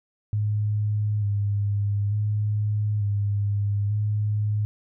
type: tone with vibrato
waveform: sine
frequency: 103.5 Hz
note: G#2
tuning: 5 cents flat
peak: -21 dBFS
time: 0.33-4.65 s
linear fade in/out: 0 ms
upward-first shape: square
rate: 0.56 Hz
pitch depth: 28 cents each way
effects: none